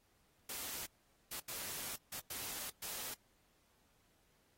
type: noise bursts at uneven times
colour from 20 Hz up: white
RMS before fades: -44 dBFS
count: 6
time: 0.49-0.86 / 1.31-1.4 / 1.48-1.96 / 2.12-2.2 / 2.3-2.7 / 2.82-3.14 s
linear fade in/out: 5 ms
effects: pink hiss -74 dBFS RMS until 4.57 s + AAC 48 kbps